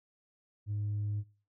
triangle tone with tanh clipping, 103.83 Hz, G#2, in tune, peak -32 dBFS, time 0.66-1.24 s, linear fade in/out 50 ms, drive 6 dB, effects noise-tail reverb RT60 0.4 s tail -22 dB re dry

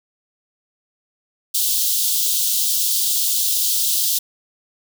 white high-pass noise, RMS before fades -19 dBFS, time 1.54-4.19 s, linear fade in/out 10 ms, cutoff 3200 Hz, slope 48 dB/octave, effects none

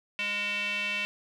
square tone with band-pass filter, 205.3 Hz, G#3, 20 cents flat, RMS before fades -31 dBFS, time 0.19-1.05 s, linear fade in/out 0 ms, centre 2600 Hz, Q 5.9, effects none

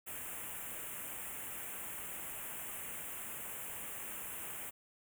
white band-stop noise, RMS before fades -44 dBFS, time 0.06-4.71 s, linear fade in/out 20 ms, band 3000 to 7400 Hz, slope 48 dB/octave, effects none

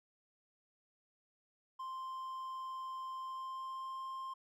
triangle tone with pitch glide, 1046.5 to 1056.2 Hz, C6 to C6, 0 to +16 cents, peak -39 dBFS, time 1.79-4.34 s, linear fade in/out 10 ms, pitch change +16 cents, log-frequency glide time 3.18-4.08 s, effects none

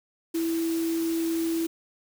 sine tone in noise, 329.6 Hz, E4, in tune, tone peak -24 dBFS, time 0.34-1.67 s, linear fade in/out 10 ms, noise white, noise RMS -39 dBFS, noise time 0.34-1.67 s, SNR +12 dB, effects none

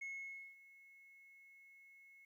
sine tone with ADSR envelope, 2180 Hz, C#7, 29 cents flat, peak -40 dBFS, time 0.01-2.25 s, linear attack 11 ms, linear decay 530 ms, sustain -20 dB, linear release 4 ms, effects tanh soft clip ceiling -42 dBFS + 13-bit

